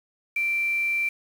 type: tone with quantisation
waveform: sine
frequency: 2350 Hz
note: D7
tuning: 1 cent sharp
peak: -22 dBFS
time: 0.36-1.09 s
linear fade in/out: 5 ms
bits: 7
effects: none